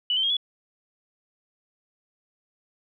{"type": "tone with pitch steps", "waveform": "sine", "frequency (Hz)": [2960, 3100, 3247, 3400], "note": ["F#7", "G7", "G#7", "G#7"], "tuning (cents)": [0, -20, -40, 40], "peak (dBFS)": -21, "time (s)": [0.1, 0.368], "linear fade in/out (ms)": 2, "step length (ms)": 67, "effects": []}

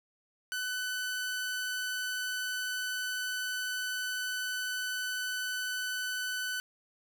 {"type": "tone", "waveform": "sawtooth", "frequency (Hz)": 1502, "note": "F#6", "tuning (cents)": 26, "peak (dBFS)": -29, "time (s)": [0.52, 6.6], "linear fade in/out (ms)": 0, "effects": []}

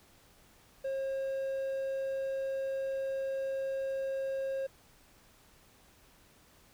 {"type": "tone", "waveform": "triangle", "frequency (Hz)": 538, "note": "C5", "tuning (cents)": 48, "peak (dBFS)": -30, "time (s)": [0.84, 4.67], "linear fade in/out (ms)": 10, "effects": ["pink hiss -62 dBFS RMS until 6.73 s"]}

